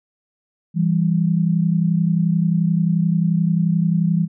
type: tone pair together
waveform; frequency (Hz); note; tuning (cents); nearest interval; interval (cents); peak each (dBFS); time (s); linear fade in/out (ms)
sine; 166 / 197.41; E3 / G3; +12 / +12; minor third; 300; -16 / -20; 0.74-4.28; 50
effects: none